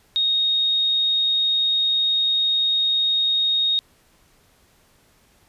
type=tone; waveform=sine; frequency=3729 Hz; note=A#7; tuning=in tune; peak=-17 dBFS; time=0.16-3.79 s; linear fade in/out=0 ms; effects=pink hiss -58 dBFS RMS until 5.48 s + resampled to 32000 Hz